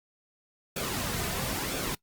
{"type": "noise with flanger", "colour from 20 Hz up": "pink", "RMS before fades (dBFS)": -32, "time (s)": [0.76, 1.95], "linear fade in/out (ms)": 5, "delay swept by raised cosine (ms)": [1, 3.7], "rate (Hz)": 1, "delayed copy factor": -0.55, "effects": ["noise-tail reverb RT60 0.1 s tail -22 dB re dry", "Opus 48 kbps"]}